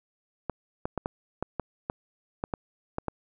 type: clicks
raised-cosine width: 1 ms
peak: -15 dBFS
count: 11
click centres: 0.497 / 0.855 / 0.977 / 1.059 / 1.426 / 1.597 / 1.899 / 2.439 / 2.538 / 2.984 / 3.083 s
effects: none